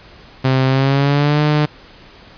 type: tone with pitch glide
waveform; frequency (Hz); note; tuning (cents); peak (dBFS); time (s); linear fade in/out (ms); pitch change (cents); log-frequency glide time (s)
sawtooth; 131.5 to 150.18; C3 to D3; +9 to +39; -8; 0.44-1.66; 10; +230; 0.67-1.41
effects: pink hiss -42 dBFS RMS until 2.37 s + resampled to 11025 Hz